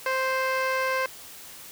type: tone with low-pass filter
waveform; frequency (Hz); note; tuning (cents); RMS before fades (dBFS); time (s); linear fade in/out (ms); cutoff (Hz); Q
15% pulse; 523.3; C5; 0; -26; 0.06-1.06; 2; 3500; 1
effects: white hiss -44 dBFS RMS until 1.71 s